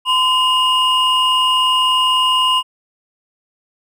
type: tone pair together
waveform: triangle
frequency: 1024.1 / 2856 Hz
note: C6 / F7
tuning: -37 / +38 cents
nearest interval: octave + tritone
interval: 1775 cents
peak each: -13 dBFS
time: 0.05-2.63 s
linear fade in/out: 50 ms
effects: none